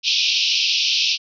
pink band-pass noise, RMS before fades -19 dBFS, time 0.03-1.18 s, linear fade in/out 50 ms, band 2500 to 5700 Hz, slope 96 dB/octave, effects none

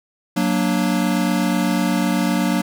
square chord, Gb augmented, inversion none, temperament equal, 185 / 233.1 / 293.7 Hz, Gb3 / Bb3 / D4, 0 / 0 / 0 cents, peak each -21 / -22 / -23 dBFS, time 0.36-2.62 s, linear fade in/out 10 ms, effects none

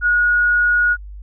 sine tone, 1449 Hz, F#6, 37 cents flat, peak -12 dBFS, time 0.01-0.97 s, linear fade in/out 50 ms, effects added 50 Hz sine -31 dBFS peak until 1.22 s

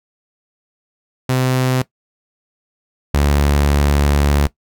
sawtooth tone pair in turn, 128.6 / 71.92 Hz, C3 / D2, -30 / -36 cents, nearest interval minor seventh, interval 1006 cents, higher first, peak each -10 / -8 dBFS, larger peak second, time 1.29-1.82 / 3.14-4.47 s, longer second, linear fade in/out 5 ms, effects noise-tail reverb RT60 0.1 s tail -18 dB re dry

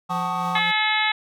triangle chord, D# half-diminished seventh, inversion first, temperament equal with one note detuned, 750.8 / 880 / 1108.7 / 1244.5 Hz, F#5 / A5 / C#6 / D#6, +25 / 0 / 0 / 0 cents, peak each -27 dBFS, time 0.09-0.6 s, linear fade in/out 20 ms
square tone with tremolo, 173.4 Hz, F3, 12 cents flat, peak -29 dBFS, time 0.09-0.72 s, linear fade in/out 20 ms, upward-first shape triangle, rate 3.2 Hz, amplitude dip 50%
harmonic tone, 430 Hz, A4, 40 cents flat, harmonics 2 / 3 / 4 / 5 / 6 / 7 / 8 / 9, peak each -25 / -31 / -26 / -23 / -31 / -33 / -29 / -28 dBFS, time 0.55-1.12 s, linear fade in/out 5 ms
effects none

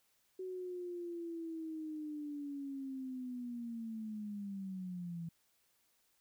sine linear sweep, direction down, 374.5 to 164.81 Hz, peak -40 dBFS, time 0.39-5.29 s, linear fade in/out 5 ms, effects white hiss -75 dBFS RMS until 6.2 s

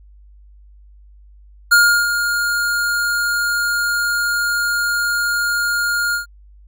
square tone with ADSR envelope, 1417 Hz, F6, 25 cents sharp, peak -8 dBFS, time 1.71-6.26 s, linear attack 14 ms, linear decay 340 ms, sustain -9 dB, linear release 120 ms, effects added 50 Hz sine -42 dBFS peak until 6.67 s

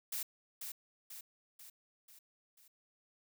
blue noise with echo, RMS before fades -39 dBFS, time 0.12-0.23 s, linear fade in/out 5 ms, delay 490 ms, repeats 5, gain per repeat -5 dB, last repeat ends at 2.68 s, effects none

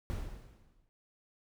brown noise with exponential decay, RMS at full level -34 dBFS, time 0.1-0.89 s, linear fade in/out 0 ms, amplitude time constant 170 ms, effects none

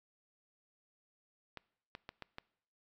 clicks, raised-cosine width 0.3 ms, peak -28 dBFS, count 5, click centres 1.573 / 1.951 / 2.091 / 2.223 / 2.384 s, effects noise-tail reverb RT60 0.7 s tail -23 dB re dry

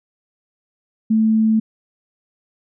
sine tone, 220 Hz, A3, in tune, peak -12 dBFS, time 1.1-1.6 s, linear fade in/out 10 ms, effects none

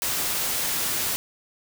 white noise, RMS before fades -26 dBFS, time 0.02-1.16 s, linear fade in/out 0 ms, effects none

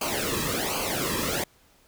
pink noise with flanger, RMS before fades -28 dBFS, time 0.01-1.44 s, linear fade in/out 5 ms, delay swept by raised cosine 0.54 to 1.39 ms, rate 1.3 Hz, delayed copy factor -0.8, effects pink hiss -60 dBFS RMS until 1.87 s

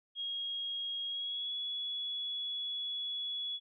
sine tone with pitch glide, 3277 to 3385 Hz, G#7 to G#7, -24 to +32 cents, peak -35 dBFS, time 0.15-3.6 s, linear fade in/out 50 ms, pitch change +56 cents, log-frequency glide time 1.07-1.53 s, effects none

